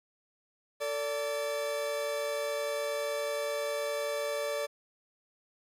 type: tone pair together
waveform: 40% pulse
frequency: 447.5 / 579 Hz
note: A4 / D5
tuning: +29 / -25 cents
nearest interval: major third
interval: 446 cents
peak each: -37 / -31 dBFS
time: 0.8-4.67 s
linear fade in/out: 20 ms
effects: resampled to 32000 Hz + 10-bit